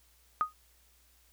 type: tone with exponential decay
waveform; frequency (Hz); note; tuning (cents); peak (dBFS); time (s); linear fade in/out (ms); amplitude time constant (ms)
sine; 1244.5; D#6; 0; -21; 0.41-0.53; 0; 24
effects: added 60 Hz sine -66 dBFS peak until 1.32 s + white hiss -66 dBFS RMS until 1.32 s